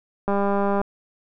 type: click train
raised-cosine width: 1 ms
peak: -10 dBFS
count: 108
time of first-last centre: 0.28-0.815 s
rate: 200 Hz
effects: none